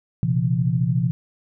sine tone cluster, 120.6 / 134 / 169.8 Hz, B2 / C3 / F3, -41 / +42 / -48 cents, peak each -22 dBFS, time 0.23-1.11 s, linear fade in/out 0 ms, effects none

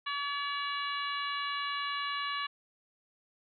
harmonic tone, 570 Hz, C#5, 48 cents sharp, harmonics 2 / 3 / 4 / 5 / 6 / 7, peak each -35 / -39 / -42 / -40 / -45 / -43 dBFS, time 0.06-2.47 s, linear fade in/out 10 ms, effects none

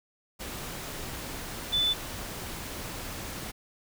sine tone in noise, 3500 Hz, A7, 10 cents flat, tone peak -23 dBFS, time 1.72-1.94 s, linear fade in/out 20 ms, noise pink, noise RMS -38 dBFS, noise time 0.39-3.52 s, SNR +12 dB, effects none

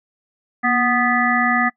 harmonic tone with a mistuned harmonic, 246.9 Hz, B3, in tune, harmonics 1 / 3 / 5 / 7 / 8, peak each -21 / -21 / -21 / -21 / -21 dBFS, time 0.63-1.7 s, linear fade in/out 20 ms, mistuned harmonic 1, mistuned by -53 cents, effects noise-tail reverb RT60 0.1 s tail -23 dB re dry

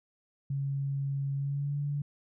sine tone with pitch glide, 138.59 to 144.06 Hz, C#3 to D3, 0 to -33 cents, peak -29 dBFS, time 0.5-2.02 s, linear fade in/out 5 ms, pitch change +67 cents, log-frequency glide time 1.35-1.78 s, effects none

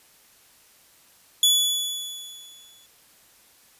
sawtooth tone with exponential decay, 3421 Hz, A7, 49 cents flat, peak -11 dBFS, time 1.43-2.86 s, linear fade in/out 2 ms, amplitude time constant 310 ms, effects white hiss -56 dBFS RMS until 3.79 s + resampled to 32000 Hz

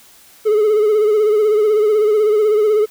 triangle tone with vibrato, 425.5 Hz, G#4, 42 cents sharp, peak -8 dBFS, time 0.45-2.86 s, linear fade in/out 20 ms, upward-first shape sine, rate 16 Hz, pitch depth 54 cents each way, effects tanh soft clip ceiling -4 dBFS + white hiss -46 dBFS RMS until 2.9 s

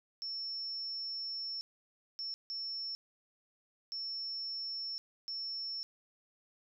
sine tone bursts at uneven times, 5400 Hz, E8, 41 cents sharp, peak -37 dBFS, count 5, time 0.22-1.61 / 2.19-2.34 / 2.5-2.95 / 3.92-4.98 / 5.28-5.83 s, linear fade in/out 0 ms, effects none

